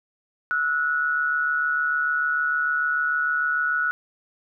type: tone pair together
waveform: sine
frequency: 1317.3 / 1464 Hz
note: E6 / F#6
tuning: -2 / -19 cents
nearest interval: major second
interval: 183 cents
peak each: -28 / -21 dBFS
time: 0.51-3.91 s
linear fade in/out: 0 ms
effects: none